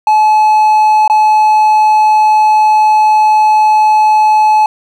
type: tone with dropouts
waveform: triangle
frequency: 858 Hz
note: A5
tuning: 44 cents flat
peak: -3 dBFS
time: 0.07-4.66 s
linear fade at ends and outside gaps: 2 ms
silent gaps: 1.078-1.098 s
effects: none